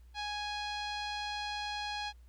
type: tone with low-pass filter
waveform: sawtooth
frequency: 830.6 Hz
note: G#5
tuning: in tune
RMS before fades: -38 dBFS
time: 0.14-2.13 s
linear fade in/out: 50 ms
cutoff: 4200 Hz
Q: 2.7
effects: added 60 Hz sine -53 dBFS peak until 2.28 s + pink hiss -73 dBFS RMS until 2.28 s